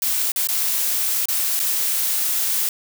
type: noise with dropouts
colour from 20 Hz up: blue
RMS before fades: -21 dBFS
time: 0.02-2.69 s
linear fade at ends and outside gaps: 2 ms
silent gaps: 0.319-0.36 / 0.472-0.487 / 1.256-1.285 / 1.594-1.599 s
effects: none